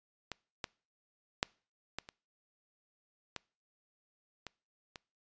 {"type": "clicks", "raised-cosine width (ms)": 0.2, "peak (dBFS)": [-21, -18, -11, -19, -29, -21, -25, -28], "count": 8, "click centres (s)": [0.317, 0.642, 1.429, 1.986, 2.089, 3.363, 4.467, 4.958], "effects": ["noise-tail reverb RT60 0.4 s tail -25 dB re dry", "resampled to 16000 Hz"]}